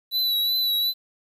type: tone with vibrato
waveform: square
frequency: 3951 Hz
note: B7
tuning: in tune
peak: -21 dBFS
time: 0.11-0.94 s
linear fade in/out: 50 ms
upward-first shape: triangle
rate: 2.7 Hz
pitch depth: 41 cents each way
effects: 9-bit